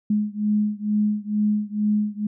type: beating tone pair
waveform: sine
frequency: 209.1 / 211.3 Hz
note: G#3 / G#3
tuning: +12 / +30 cents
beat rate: 2.2 Hz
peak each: -22 / -23 dBFS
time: 0.1-2.27 s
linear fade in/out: 5 ms
effects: none